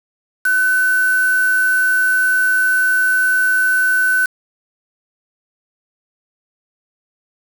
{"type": "tone with quantisation", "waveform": "sine", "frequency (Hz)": 1509, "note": "F#6", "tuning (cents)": 34, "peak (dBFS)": -12, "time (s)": [0.45, 4.26], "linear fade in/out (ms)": 5, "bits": 4, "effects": []}